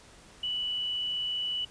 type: tone with frequency modulation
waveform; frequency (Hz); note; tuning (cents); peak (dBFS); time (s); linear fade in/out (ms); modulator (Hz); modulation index
sine; 2960; F#7; 0; -29; 0.43-1.65; 5; 85.4; 0.3
effects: pink hiss -54 dBFS RMS until 1.7 s + resampled to 22050 Hz